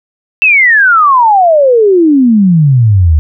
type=exponential sweep; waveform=sine; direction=down; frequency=2700 to 72.8 Hz; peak=-3 dBFS; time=0.42-3.19 s; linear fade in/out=0 ms; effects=none